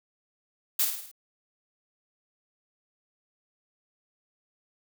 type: noise with echo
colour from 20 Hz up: blue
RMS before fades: -24 dBFS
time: 0.79-0.85 s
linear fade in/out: 5 ms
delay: 53 ms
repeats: 5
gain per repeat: -5 dB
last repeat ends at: 1.115 s
effects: none